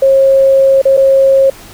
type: tone with dropouts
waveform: sine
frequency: 540 Hz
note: C#5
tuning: 45 cents flat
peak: -4 dBFS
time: 0.02-1.5 s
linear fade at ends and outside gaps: 5 ms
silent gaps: 0.817-0.853 / 0.969-0.974 s
effects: pink hiss -35 dBFS RMS until 1.73 s